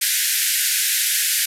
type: band-pass noise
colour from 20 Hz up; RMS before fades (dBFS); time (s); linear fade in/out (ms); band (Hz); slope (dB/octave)
white; -20; 0.01-1.46; 10; 1500 to 14000; 96
effects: none